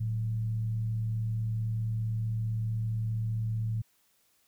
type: tone with frequency modulation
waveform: sine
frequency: 111.3 Hz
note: A2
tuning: 20 cents sharp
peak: -28 dBFS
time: 0-3.82 s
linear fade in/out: 10 ms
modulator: 75.4 Hz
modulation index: 0.27
effects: white hiss -69 dBFS RMS until 4.47 s